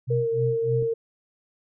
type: tone with tremolo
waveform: sine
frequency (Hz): 126.4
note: B2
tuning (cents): +41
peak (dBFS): -22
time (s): 0.07-0.94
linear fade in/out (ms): 20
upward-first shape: sine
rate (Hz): 3.3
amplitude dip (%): 100
type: tone with pitch glide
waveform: sine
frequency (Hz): 468.7 to 457.7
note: A#4 to A#4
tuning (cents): +9 to -32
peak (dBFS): -22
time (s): 0.1-0.94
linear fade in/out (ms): 10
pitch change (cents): -41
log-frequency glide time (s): 0.2-0.3
type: click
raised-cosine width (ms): 3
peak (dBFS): -27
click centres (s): 0.825
effects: none